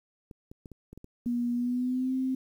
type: clicks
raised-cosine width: 3 ms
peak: -32 dBFS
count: 8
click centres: 0.312 / 0.515 / 0.658 / 0.717 / 0.93 / 0.976 / 1.044 / 1.26 s
type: tone with pitch glide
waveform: sine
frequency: 240.4 to 260.6 Hz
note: B3 to C4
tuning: -46 to -7 cents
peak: -26 dBFS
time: 1.26-2.35 s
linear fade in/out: 5 ms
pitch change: +139 cents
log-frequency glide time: 1.53-2.13 s
effects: 10-bit